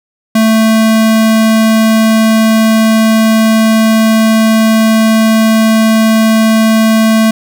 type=tone; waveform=square; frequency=221.3 Hz; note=A3; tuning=10 cents sharp; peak=-6 dBFS; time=0.35-7.31 s; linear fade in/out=5 ms; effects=none